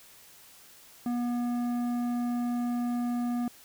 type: tone with tanh clipping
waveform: sine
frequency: 241.5 Hz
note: B3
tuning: 39 cents flat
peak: -29 dBFS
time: 1.06-3.48 s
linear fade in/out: 2 ms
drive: 11 dB
effects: white hiss -54 dBFS RMS until 3.64 s